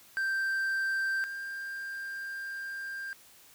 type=tone pair in turn; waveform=triangle; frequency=1568 / 1590.8 Hz; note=G6 / G6; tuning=0 / +25 cents; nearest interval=unison; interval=25 cents; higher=second; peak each=-26 / -34 dBFS; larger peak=first; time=0.17-1.24 / 1.24-3.13 s; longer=second; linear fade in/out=0 ms; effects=white hiss -57 dBFS RMS until 3.54 s